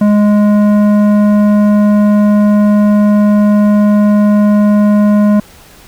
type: tone with tanh clipping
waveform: sine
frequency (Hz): 207.7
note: G#3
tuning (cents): 0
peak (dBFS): -7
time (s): 0.01-5.4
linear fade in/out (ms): 5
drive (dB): 12
effects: pink hiss -39 dBFS RMS until 5.87 s

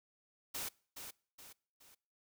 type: noise with echo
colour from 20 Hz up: white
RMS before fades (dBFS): -41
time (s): 0.54-0.69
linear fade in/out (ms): 10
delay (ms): 420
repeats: 3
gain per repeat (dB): -7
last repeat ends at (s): 1.95
effects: noise-tail reverb RT60 0.5 s tail -25 dB re dry

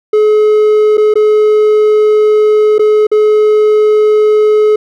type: tone with dropouts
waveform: triangle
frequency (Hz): 426.1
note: G#4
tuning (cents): +44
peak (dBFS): -3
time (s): 0.13-4.76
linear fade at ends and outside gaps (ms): 5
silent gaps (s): 0.972-0.978 / 1.14-1.155 / 2.783-2.793 / 3.069-3.115
effects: none

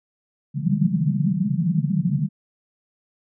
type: band-pass noise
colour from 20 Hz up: pink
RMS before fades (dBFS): -21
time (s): 0.54-2.29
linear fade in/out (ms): 50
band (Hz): 140 to 210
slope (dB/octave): 96
effects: none

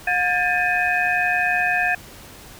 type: tone cluster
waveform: sine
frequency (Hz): 719 / 1615 / 1766 / 2509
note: F#5 / G#6 / A6 / D#7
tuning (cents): -50 / -49 / +6 / +14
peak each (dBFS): -23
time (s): 0.07-1.95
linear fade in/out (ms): 5
effects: pink hiss -42 dBFS RMS until 2.59 s

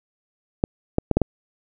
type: clicks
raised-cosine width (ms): 2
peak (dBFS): -4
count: 5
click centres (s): 0.639 / 0.984 / 1.113 / 1.17 / 1.217
effects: none

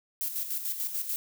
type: noise with tremolo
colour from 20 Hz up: violet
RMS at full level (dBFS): -31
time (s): 0.21-1.16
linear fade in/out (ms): 0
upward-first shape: square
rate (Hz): 6.8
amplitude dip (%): 55
effects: none

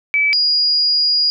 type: tone pair in turn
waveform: sine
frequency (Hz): 2300 / 4874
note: D7 / D#8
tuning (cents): -37 / -37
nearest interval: octave + minor second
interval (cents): 1300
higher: second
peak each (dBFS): -12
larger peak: neither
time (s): 0.14-0.33 / 0.33-1.3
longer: second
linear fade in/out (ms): 0
effects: none

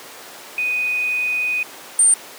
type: tone pair in turn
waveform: sine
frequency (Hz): 2489 / 8890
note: D#7 / C#9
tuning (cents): 0 / +4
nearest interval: octave + minor seventh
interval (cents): 2204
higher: second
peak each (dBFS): -18 / -10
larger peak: second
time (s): 0.58-1.63 / 1.99-2.14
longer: first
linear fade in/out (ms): 2
effects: pink hiss -37 dBFS RMS until 2.38 s + high-pass 400 Hz 12 dB/octave

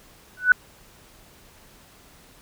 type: tone with exponential growth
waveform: sine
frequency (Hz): 1489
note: F#6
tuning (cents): +11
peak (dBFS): -7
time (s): 0.37-0.52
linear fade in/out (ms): 2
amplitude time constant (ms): 32
effects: pink hiss -52 dBFS RMS until 2.41 s

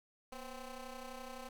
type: ring-modulated tone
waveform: 15% pulse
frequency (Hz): 257.1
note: C4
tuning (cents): -30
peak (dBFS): -36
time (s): 0.32-1.49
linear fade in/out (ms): 5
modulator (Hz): 273
effects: none

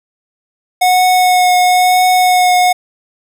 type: tone with vibrato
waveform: square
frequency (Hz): 730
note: F#5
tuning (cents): -24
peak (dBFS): -8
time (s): 0.81-2.73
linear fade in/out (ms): 10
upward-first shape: triangle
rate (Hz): 1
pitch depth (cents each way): 14
effects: none

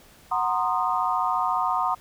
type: chord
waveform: sine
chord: C half-diminished seventh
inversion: second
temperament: equal with one note detuned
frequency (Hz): 740 / 932.3 / 1046.5 / 1234.5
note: Gb5 / Bb5 / C6 / Eb6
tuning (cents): 0 / 0 / 0 / -14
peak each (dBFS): -27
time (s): 0.31-1.95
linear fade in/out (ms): 10
effects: pink hiss -53 dBFS RMS until 2 s

